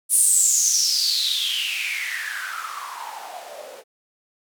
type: noise with band-pass filter sweep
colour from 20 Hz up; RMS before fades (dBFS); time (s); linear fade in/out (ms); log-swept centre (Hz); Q
blue; -23; 0.09-3.84; 50; 9900 to 490; 8.9
effects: none